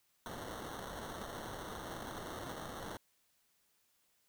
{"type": "noise with sample-and-hold", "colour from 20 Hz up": "white", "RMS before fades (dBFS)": -45, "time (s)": [0.26, 2.97], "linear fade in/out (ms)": 0, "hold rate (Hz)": 2450, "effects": ["white hiss -75 dBFS RMS until 4.28 s"]}